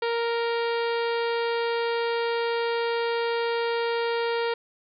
harmonic tone, 466.2 Hz, A#4, in tune, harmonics 1 / 2 / 3 / 4 / 5 / 6 / 7 / 8 / 9 / 10, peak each -25 / -31 / -35 / -37 / -39 / -41 / -42 / -43 / -44 / -45 dBFS, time 0.02-4.54 s, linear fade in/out 5 ms, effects none

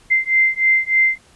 sine beating tone pair, 2081 / 2084.3 Hz, C7 / C7, -10 / -7 cents, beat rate 3.3 Hz, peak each -16 dBFS, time 0.1-1.18 s, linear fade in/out 20 ms, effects pink hiss -51 dBFS RMS until 1.35 s + resampled to 24000 Hz

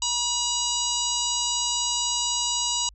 harmonic tone, 964 Hz, B5, 42 cents flat, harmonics 1 / 3 / 4 / 5 / 6 / 7 / 8, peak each -32 / -30 / -30 / -32 / -33 / -30 / -31 dBFS, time 0.02-2.89 s, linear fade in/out 2 ms, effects added 50 Hz sine -48 dBFS peak until 2.94 s

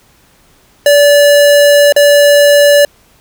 square tone with dropouts, 578 Hz, D5, 28 cents flat, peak -4 dBFS, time 0.86-2.85 s, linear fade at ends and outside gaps 2 ms, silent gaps 1.924-1.963 s, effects pink hiss -48 dBFS RMS until 3.2 s

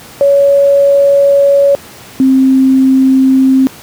sine tone pair in turn, 561 / 264.1 Hz, C#5 / C4, +21 / +16 cents, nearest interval octave + minor second, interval 1305 cents, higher first, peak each -4 dBFS, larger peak neither, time 0.21-1.75 / 2.2-3.67 s, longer first, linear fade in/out 0 ms, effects pink hiss -33 dBFS RMS until 3.82 s + high-pass 100 Hz 12 dB/octave

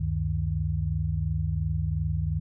sine tone cluster, 72.4 / 95.2 / 154.7 Hz, D2 / F#2 / D#3, -24 / +50 / -10 cents, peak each -29 dBFS, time 0-2.4 s, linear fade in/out 10 ms, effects none

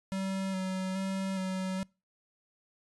square tone with vibrato, 190 Hz, F#3, 46 cents sharp, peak -32 dBFS, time 0.12-1.83 s, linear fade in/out 0 ms, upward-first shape square, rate 1.2 Hz, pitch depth 19 cents each way, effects noise-tail reverb RT60 0.3 s tail -26 dB re dry + resampled to 24000 Hz

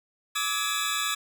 25% pulse tone cluster, 1170 / 1284 / 1682 / 3539 / 3919 Hz, D6 / E6 / G#6 / A7 / B7, -7 / -46 / +22 / +9 / -14 cents, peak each -29 dBFS, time 0.35-1.15 s, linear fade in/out 10 ms, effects none

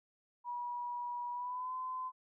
sine tone with pitch glide, 968 to 1023.8 Hz, B5 to C6, -35 to -38 cents, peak -37 dBFS, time 0.44-2.12 s, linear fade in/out 50 ms, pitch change +97 cents, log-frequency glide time 1.31-1.74 s, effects none

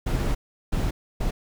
brown noise bursts at uneven times, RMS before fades -24 dBFS, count 3, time 0.06-0.35 / 0.72-0.91 / 1.2-1.31 s, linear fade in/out 10 ms, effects none

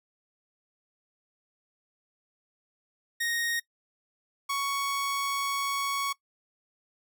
sawtooth tone pair in turn, 1864.7 / 1113.6 Hz, A#6 / C#6, 0 / +8 cents, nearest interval major sixth, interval 892 cents, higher first, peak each -24 dBFS, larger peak neither, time 3.2-3.6 / 4.49-6.13 s, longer second, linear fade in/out 10 ms, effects noise-tail reverb RT60 0.1 s tail -21 dB re dry

